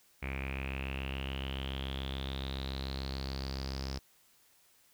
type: tone with low-pass filter sweep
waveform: sawtooth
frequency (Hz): 67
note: C2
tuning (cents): +42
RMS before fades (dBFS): -38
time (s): 0.22-3.99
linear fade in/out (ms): 10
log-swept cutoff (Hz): 2300 to 5200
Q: 8.9
effects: white hiss -66 dBFS RMS until 4.93 s